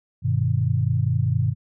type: chord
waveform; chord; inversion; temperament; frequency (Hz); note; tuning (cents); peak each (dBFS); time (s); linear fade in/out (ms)
sine; G augmented; none; just; 98 / 122.5 / 153.12; G2 / B2 / D#3; 0 / -14 / -27; -23 / -21 / -25; 0.22-1.55; 50
effects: none